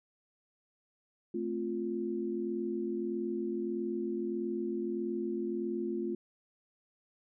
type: chord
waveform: sine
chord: F major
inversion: first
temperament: equal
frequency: 220 / 261.6 / 349.2 Hz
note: A3 / C4 / F4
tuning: 0 / 0 / 0 cents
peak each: -37 / -40 / -34 dBFS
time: 1.34-6.15 s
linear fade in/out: 5 ms
effects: none